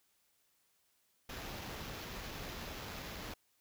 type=noise with sample-and-hold; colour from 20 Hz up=pink; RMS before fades=-45 dBFS; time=1.29-3.34 s; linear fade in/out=5 ms; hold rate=8820 Hz; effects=white hiss -75 dBFS RMS until 3.6 s